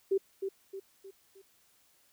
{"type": "tone with echo", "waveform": "sine", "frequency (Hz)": 388.6, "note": "G4", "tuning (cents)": -15, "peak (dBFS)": -24, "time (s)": [0.11, 0.18], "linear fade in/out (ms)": 10, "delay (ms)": 310, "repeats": 4, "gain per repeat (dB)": -7, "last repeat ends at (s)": 1.42, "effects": ["white hiss -67 dBFS RMS until 2.12 s"]}